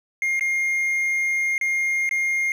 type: tone with dropouts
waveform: triangle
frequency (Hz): 2126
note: C7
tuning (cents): +27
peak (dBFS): -18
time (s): 0.22-2.52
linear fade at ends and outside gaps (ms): 1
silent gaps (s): 0.395-0.409 / 1.58-1.612 / 2.092-2.111
effects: none